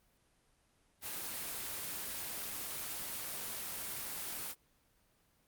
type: noise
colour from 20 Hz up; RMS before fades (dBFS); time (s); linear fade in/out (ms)
white; -41; 1.01-4.55; 50
effects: pink hiss -72 dBFS RMS until 5.47 s + Opus 24 kbps